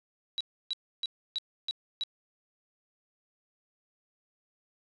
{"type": "tone bursts", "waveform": "sine", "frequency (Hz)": 3900, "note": "B7", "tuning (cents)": -23, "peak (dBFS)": -29, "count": 6, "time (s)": [0.38, 2.036], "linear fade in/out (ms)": 0, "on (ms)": 26, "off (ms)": 300, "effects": ["resampled to 24000 Hz", "10-bit"]}